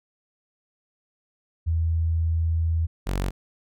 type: tone pair in turn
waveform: sine / sawtooth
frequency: 82 / 46.8 Hz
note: E2 / F#1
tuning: -9 / +20 cents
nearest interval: minor seventh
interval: 971 cents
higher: first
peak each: -20 dBFS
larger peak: neither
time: 1.66-2.87 / 3.06-3.31 s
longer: first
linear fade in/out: 20 ms
effects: none